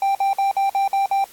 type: tone bursts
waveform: triangle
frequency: 787 Hz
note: G5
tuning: 7 cents sharp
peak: -14 dBFS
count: 7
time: 0.02-1.242 s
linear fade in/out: 2 ms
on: 130 ms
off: 52 ms
effects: white hiss -47 dBFS RMS until 1.32 s + AAC 64 kbps